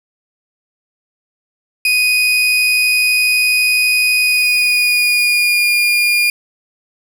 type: tone with pitch glide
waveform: 35% pulse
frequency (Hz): 2489 to 2421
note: D#7 to D#7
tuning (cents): 0 to -48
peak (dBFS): -9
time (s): 1.85-6.3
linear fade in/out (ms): 2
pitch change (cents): -48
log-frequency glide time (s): 4.19-5.71
effects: none